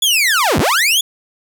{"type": "linear two-way sweep", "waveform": "sawtooth", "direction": "down then up", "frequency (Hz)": [3473, 54, 3473], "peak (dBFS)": -8, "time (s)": [0.02, 1.01], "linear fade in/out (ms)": 5, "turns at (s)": 0.59, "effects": []}